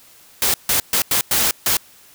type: noise bursts at uneven times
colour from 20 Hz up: white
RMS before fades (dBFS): -17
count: 6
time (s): 0.42-0.54 / 0.69-0.8 / 0.93-1.02 / 1.11-1.21 / 1.31-1.51 / 1.66-1.77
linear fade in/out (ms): 2
effects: white hiss -48 dBFS RMS until 2.14 s